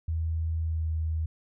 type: tone with pitch glide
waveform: sine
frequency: 81 to 79.79 Hz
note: E2 to D#2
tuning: -30 to +44 cents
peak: -26 dBFS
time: 0.08-1.26 s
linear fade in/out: 5 ms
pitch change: -26 cents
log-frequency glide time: 0.62-0.9 s
effects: none